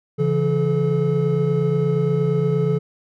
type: tone cluster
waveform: triangle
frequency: 139.2 / 167.7 / 430.1 Hz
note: C#3 / E3 / A4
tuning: +8 / +30 / -39 cents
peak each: -19 dBFS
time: 0.18-2.79 s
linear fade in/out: 20 ms
effects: none